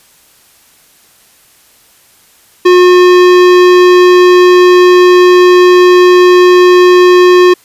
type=tone with hard clipping; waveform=sine; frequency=360.5 Hz; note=F#4; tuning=45 cents flat; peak=-3 dBFS; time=2.65-7.54 s; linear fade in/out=10 ms; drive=18 dB; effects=white hiss -45 dBFS RMS until 7.64 s + resampled to 32000 Hz